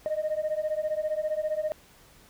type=beating tone pair; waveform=sine; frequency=609 / 624 Hz; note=D#5 / D#5; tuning=-37 / +5 cents; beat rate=15 Hz; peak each=-28 dBFS; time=0.06-1.72 s; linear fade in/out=0 ms; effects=tanh soft clip ceiling -22 dBFS + pink hiss -56 dBFS RMS until 2.29 s